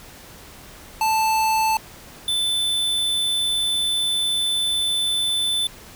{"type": "tone pair in turn", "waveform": "square", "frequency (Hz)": [880, 3520], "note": ["A5", "A7"], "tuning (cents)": [0, 0], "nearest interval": "2 octaves", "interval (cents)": 2400, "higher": "second", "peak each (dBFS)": [-18, -20], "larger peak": "first", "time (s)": [[1.01, 1.77], [2.28, 5.67]], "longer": "second", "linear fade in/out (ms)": 2, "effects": ["pink hiss -43 dBFS RMS until 5.95 s"]}